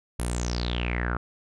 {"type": "tone with low-pass filter sweep", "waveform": "sawtooth", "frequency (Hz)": 60, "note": "B1", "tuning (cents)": -49, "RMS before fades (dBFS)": -28, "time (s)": [0.19, 1.17], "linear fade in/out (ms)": 5, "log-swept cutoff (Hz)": [11000, 1300], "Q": 8.4, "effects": []}